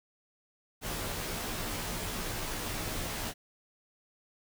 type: noise with comb filter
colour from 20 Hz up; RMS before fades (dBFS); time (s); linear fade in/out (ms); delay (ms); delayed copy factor
pink; -36; 0.81-3.34; 50; 15; -1
effects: none